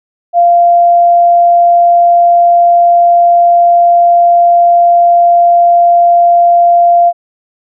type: tone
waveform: sine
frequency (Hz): 693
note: F5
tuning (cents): -14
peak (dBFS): -3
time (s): 0.33-7.13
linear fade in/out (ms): 50
effects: none